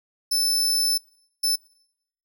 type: tone bursts at uneven times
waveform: sawtooth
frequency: 5274 Hz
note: E8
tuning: in tune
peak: -17 dBFS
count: 2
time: 0.31-0.98 / 1.43-1.56 s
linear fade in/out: 10 ms
effects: noise-tail reverb RT60 0.8 s tail -25 dB re dry